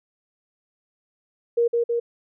sine tone with echo, 470.6 Hz, A#4, 16 cents sharp, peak -16 dBFS, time 1.57-1.68 s, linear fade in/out 10 ms, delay 160 ms, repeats 2, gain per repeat -2 dB, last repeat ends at 2 s, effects none

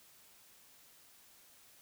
silence, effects white hiss -62 dBFS RMS until 1.81 s

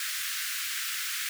pink high-pass noise, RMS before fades -33 dBFS, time 0-1.29 s, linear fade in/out 2 ms, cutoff 1400 Hz, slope 48 dB/octave, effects none

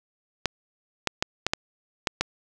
clicks, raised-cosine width 0.2 ms, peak -5 dBFS, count 7, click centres 0.457 / 1.073 / 1.225 / 1.466 / 1.535 / 2.072 / 2.21 s, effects none

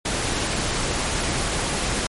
pink noise with ADSR envelope, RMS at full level -21 dBFS, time 0.05-2.07 s, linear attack 9 ms, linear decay 4 ms, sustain -3 dB, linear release 5 ms, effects MP3 48 kbps

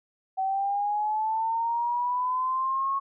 sine linear sweep, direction up, 758 to 1100 Hz, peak -24 dBFS, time 0.37-3 s, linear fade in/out 20 ms, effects none

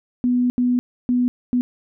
sine tone bursts at uneven times, 246.9 Hz, B3, in tune, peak -15 dBFS, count 4, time 0.24-0.5 / 0.58-0.79 / 1.09-1.28 / 1.53-1.61 s, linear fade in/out 0 ms, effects none

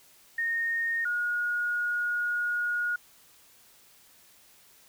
sine tone pair in turn, 1845 / 1441.2 Hz, A#6 / F#6, -18 / -46 cents, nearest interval major third, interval 428 cents, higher first, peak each -26 dBFS, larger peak neither, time 0.38-1.05 / 1.05-2.96 s, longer second, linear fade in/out 5 ms, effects white hiss -58 dBFS RMS until 4.88 s

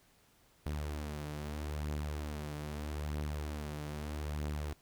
sawtooth beating tone pair, 73.9 / 74.69 Hz, D2 / D2, +11 / +30 cents, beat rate 0.79 Hz, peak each -40 / -34 dBFS, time 0.66-4.73 s, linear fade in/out 0 ms, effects pink hiss -67 dBFS RMS until 4.81 s

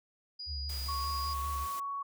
sine tone, 4900 Hz, D#8, 27 cents flat, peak -39 dBFS, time 0.39-1.34 s, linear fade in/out 10 ms
sine tone with vibrato, 71.5 Hz, D2, 46 cents flat, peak -36 dBFS, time 0.46-1.68 s, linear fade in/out 50 ms, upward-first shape sine, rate 5.1 Hz, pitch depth 72 cents each way
white noise, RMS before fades -46 dBFS, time 0.69-1.8 s, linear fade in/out 5 ms
sine tone with pitch glide, 1108.7 to 1117.1 Hz, C#6 to C#6, 0 to +13 cents, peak -34 dBFS, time 0.88-2.03 s, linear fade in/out 10 ms, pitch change +13 cents, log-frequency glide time 1.35-1.5 s
effects none

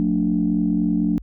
sine tone cluster, 180.4 / 224.4 / 294.2 Hz, F#3 / A3 / D4, -44 / +34 / +3 cents, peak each -21 dBFS, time 0-1.18 s, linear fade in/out 0 ms, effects tanh soft clip ceiling -8 dBFS + added 50 Hz sine -36 dBFS peak until 1.22 s

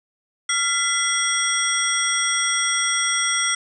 sine tone cluster, 1377 / 2017 / 3340 / 5670 / 8360 Hz, F6 / B6 / G#7 / F8 / C9, -25 / +36 / +9 / +25 / -2 cents, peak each -25 dBFS, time 0.49-3.55 s, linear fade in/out 5 ms, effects none

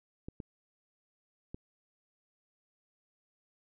clicks, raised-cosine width 3 ms, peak -28 dBFS, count 3, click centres 0.285 / 0.402 / 1.545 s, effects none

